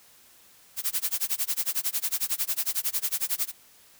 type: noise with tremolo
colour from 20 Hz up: blue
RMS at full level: -25 dBFS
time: 0.76-3.52 s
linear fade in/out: 50 ms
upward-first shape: sine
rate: 11 Hz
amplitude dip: 100%
effects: white hiss -56 dBFS RMS until 3.99 s